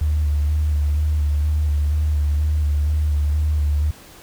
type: tone with vibrato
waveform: sine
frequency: 74.8 Hz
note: D2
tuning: 32 cents sharp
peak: -15 dBFS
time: 0.01-3.91 s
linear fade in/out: 5 ms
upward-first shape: square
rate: 2.1 Hz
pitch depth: 27 cents each way
effects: tanh soft clip ceiling -11 dBFS + pink hiss -44 dBFS RMS until 4.22 s